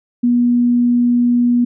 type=tone; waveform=sine; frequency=241.9 Hz; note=B3; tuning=36 cents flat; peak=-10 dBFS; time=0.23-1.65 s; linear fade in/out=10 ms; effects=none